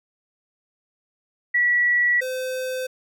sine / square tone pair in turn, 1941 / 514.1 Hz, B6 / C5, -31 / -31 cents, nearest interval octave + major seventh, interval 2300 cents, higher first, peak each -16 / -26 dBFS, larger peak first, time 1.54-2.21 / 2.21-2.87 s, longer first, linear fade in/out 10 ms, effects none

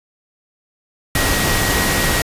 sine tone in noise, 1900 Hz, A#6, 33 cents sharp, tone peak -23 dBFS, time 1.15-2.22 s, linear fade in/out 2 ms, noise pink, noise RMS -17 dBFS, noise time 1.15-2.22 s, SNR -9 dB, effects resampled to 32000 Hz

